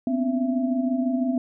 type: tone cluster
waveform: sine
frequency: 241.1 / 255 / 281 / 668 Hz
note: B3 / C4 / C#4 / E5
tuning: -41 / -44 / +24 / +23 cents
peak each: -31 / -22 / -31 / -31 dBFS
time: 0.07-1.38 s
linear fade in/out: 2 ms
effects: none